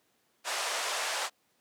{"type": "band-pass noise", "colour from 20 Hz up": "pink", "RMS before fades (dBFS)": -33, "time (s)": [0.44, 1.3], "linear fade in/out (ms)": 50, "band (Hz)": [580, 9300], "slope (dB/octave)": 24, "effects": ["pink hiss -71 dBFS RMS until 1.6 s", "high-pass 200 Hz 12 dB/octave"]}